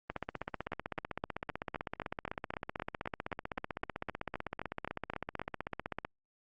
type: two click trains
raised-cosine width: 0.5 ms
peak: -22 / -21 dBFS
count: 19 / 95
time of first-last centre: 0.72-5.395 / 0.1-6.049 s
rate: 3.85 / 15.8 Hz
effects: Opus 24 kbps